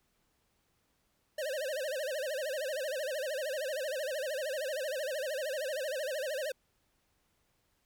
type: tone with vibrato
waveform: square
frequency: 567 Hz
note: C#5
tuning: 39 cents sharp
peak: -34 dBFS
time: 1.38-6.52 s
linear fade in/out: 5 ms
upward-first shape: sine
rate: 13 Hz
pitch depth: 190 cents each way
effects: pink hiss -75 dBFS RMS until 7.85 s